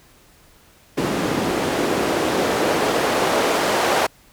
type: noise with band-pass filter sweep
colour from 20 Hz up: white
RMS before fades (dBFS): -20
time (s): 0.97-4.07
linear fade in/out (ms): 10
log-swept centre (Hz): 260 to 600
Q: 1.1
effects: pink hiss -52 dBFS RMS until 4.32 s